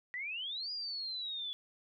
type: exponential two-way sweep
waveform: sine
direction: up then down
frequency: 1911 to 4923 to 3411 Hz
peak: -37 dBFS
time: 0.14-1.53 s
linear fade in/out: 0 ms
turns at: 0.71 s
effects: none